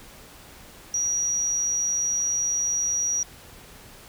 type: tone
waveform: sine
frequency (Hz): 5770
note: F#8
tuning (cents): -44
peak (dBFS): -22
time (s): 0.94-3.23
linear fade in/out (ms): 2
effects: pink hiss -47 dBFS RMS until 4.08 s